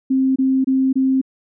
sine tone bursts, 264.2 Hz, C4, 17 cents sharp, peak -13 dBFS, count 4, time 0.1-1.215 s, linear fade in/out 10 ms, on 260 ms, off 25 ms, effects none

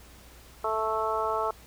harmonic tone, 219.6 Hz, A3, 3 cents flat, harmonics 2 / 3 / 4 / 5 / 6, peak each -32 / -32 / -32 / -32 / -32 dBFS, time 0.64-1.51 s, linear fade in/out 5 ms, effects added 60 Hz sine -52 dBFS peak until 1.66 s + pink hiss -53 dBFS RMS until 1.66 s

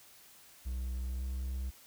triangle tone with pitch glide, 62.6 to 64.43 Hz, B1 to C2, +24 to -26 cents, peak -32 dBFS, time 0.65-1.71 s, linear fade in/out 20 ms, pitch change +50 cents, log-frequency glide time 1-1.3 s, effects white hiss -58 dBFS RMS until 1.86 s

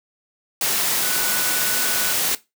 sine tone in noise, 1480 Hz, F#6, in tune, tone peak -29 dBFS, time 1.03-2.13 s, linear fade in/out 2 ms, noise white, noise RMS -21 dBFS, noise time 0.61-2.35 s, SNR -11 dB, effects noise-tail reverb RT60 0.2 s tail -17 dB re dry + high-pass 150 Hz 12 dB/octave

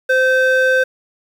triangle ring-modulated tone, 1033 Hz, C6, 22 cents flat, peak -6 dBFS, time 0.09-0.84 s, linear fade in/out 10 ms, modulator 515 Hz, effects 7-bit

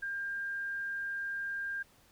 sine tone, 1600 Hz, G6, 35 cents sharp, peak -34 dBFS, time 0.02-1.83 s, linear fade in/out 10 ms, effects pink hiss -64 dBFS RMS until 2.11 s

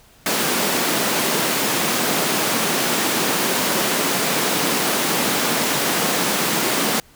pink high-pass noise, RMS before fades -20 dBFS, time 0.26-7 s, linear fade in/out 2 ms, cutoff 180 Hz, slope 24 dB/octave, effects pink hiss -51 dBFS RMS until 7.15 s

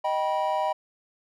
triangle chord, Eb augmented, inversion none, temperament just, 622.3 / 777.8 / 972.3 Hz, Eb5 / G5 / B5, 0 / -14 / -27 cents, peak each -26 dBFS, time 0.04-0.73 s, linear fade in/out 10 ms, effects none

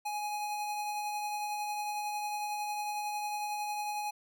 square tone with tremolo, 835 Hz, G#5, 9 cents sharp, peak -33 dBFS, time 0.05-4.11 s, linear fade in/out 10 ms, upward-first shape triangle, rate 11 Hz, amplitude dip 30%, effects none

